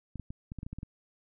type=clicks; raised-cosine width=5 ms; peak=-27 dBFS; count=10; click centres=0.157 / 0.197 / 0.305 / 0.519 / 0.587 / 0.631 / 0.665 / 0.73 / 0.786 / 0.831 s; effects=none